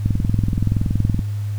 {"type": "click train", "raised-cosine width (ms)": 5, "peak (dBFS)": -6, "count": 25, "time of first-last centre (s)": [0.06, 1.192], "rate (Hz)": 21.2, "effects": ["added 103 Hz sine -21 dBFS peak until 1.58 s", "pink hiss -46 dBFS RMS until 1.58 s"]}